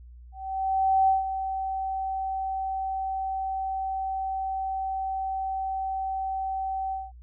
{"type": "tone with ADSR envelope", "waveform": "sine", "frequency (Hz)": 768, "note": "G5", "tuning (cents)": -36, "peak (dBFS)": -17, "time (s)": [0.32, 7.12], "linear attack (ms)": 760, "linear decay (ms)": 150, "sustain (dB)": -10, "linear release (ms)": 200, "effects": ["added 60 Hz sine -44 dBFS peak until 7.22 s"]}